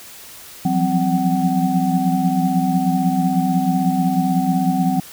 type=tone cluster; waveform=sine; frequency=172.4 / 178.6 / 188.5 / 259.8 / 753 Hz; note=F3 / F3 / F#3 / C4 / F#5; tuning=-22 / +39 / +32 / -12 / +30 cents; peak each=-22 / -24 / -20 / -20 / -22 dBFS; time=0.65-5 s; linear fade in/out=5 ms; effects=white hiss -39 dBFS RMS until 5.12 s